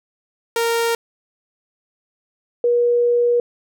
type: tone pair in turn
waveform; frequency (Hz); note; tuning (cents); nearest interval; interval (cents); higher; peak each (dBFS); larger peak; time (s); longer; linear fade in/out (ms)
sawtooth / sine; 463.5 / 480; A#4 / B4; -10 / -49; minor second; 61; second; -13; neither; 0.56-0.95 / 2.64-3.4; second; 2
effects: none